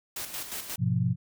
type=noise with tremolo; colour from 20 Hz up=white; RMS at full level=-35 dBFS; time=0.16-0.76 s; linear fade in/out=5 ms; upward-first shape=square; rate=5.6 Hz; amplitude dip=55%
type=chord; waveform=sine; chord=F diminished; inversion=first; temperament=just; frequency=104.77 / 125.72 / 174.61 Hz; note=Ab2 / Cb3 / F3; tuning=+16 / +31 / 0 cents; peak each=-29 / -26 / -28 dBFS; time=0.78-1.16 s; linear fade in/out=50 ms
effects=none